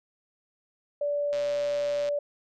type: tone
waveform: sine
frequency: 580 Hz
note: D5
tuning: 22 cents flat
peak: -25 dBFS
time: 1.01-2.19 s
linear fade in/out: 5 ms
type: click train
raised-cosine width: 0.2 ms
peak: -24 dBFS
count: 98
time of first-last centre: 1.33-2.088 s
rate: 128 Hz
effects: none